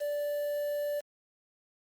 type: tone with quantisation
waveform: triangle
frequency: 584 Hz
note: D5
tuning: 10 cents flat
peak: -28 dBFS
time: 0-1.01 s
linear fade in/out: 20 ms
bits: 8
effects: Opus 48 kbps